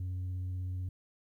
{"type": "tone", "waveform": "sine", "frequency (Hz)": 91.6, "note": "F#2", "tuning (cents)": -17, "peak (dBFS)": -31, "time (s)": [0, 0.89], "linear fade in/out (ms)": 5, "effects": ["tanh soft clip ceiling -33 dBFS", "12-bit"]}